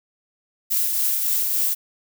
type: noise with tremolo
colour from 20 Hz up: violet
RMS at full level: -20 dBFS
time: 0.7-1.75 s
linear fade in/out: 20 ms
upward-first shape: triangle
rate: 3.5 Hz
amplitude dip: 35%
effects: none